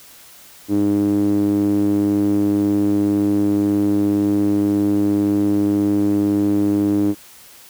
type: tone with band-pass filter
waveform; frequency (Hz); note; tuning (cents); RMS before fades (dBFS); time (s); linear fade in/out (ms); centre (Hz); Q
sawtooth; 101.9; G#2; -32; -17; 0.68-7.15; 50; 300; 4.8
effects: white hiss -44 dBFS RMS until 7.69 s